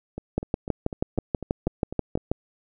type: two click trains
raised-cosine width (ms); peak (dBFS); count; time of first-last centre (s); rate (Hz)
2; -9 / -19; 13 / 9; 0.38-2.315 / 0.18-2.175; 6.2 / 4.01
effects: none